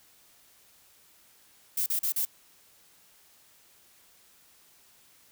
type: noise bursts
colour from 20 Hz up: violet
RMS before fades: -28 dBFS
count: 4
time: 1.77-2.252 s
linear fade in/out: 5 ms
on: 92 ms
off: 38 ms
effects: white hiss -60 dBFS RMS until 5.31 s